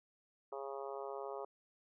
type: harmonic tone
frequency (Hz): 137.4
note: C#3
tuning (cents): -15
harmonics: 3 / 4 / 5 / 6 / 7 / 8 / 9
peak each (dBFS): -45 / -47 / -49 / -51 / -52 / -53 / -54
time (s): 0.52-1.45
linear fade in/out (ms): 5
effects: none